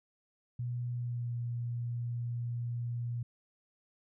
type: tone with pitch glide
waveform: sine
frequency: 121.7 to 119.4 Hz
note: B2 to A#2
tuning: -25 to +42 cents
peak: -33 dBFS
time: 0.59-3.23 s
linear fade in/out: 5 ms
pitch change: -33 cents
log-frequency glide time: 0.92-1.33 s
effects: none